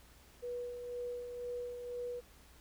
sine tone with tremolo, 487.2 Hz, B4, 24 cents flat, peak -37 dBFS, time 0.42-2.21 s, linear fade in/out 20 ms, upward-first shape sine, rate 2 Hz, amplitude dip 45%, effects added 60 Hz sine -62 dBFS peak until 2.6 s + pink hiss -62 dBFS RMS until 2.6 s

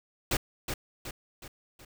pink noise with echo, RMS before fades -27 dBFS, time 0.31-0.37 s, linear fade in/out 5 ms, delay 370 ms, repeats 4, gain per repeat -6 dB, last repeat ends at 1.85 s, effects none

